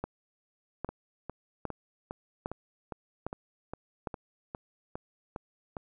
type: two click trains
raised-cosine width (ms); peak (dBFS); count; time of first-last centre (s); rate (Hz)
1; -19 / -23; 6 / 13; 0.04-4.072 / 0.89-5.768; 1.24 / 2.46
effects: none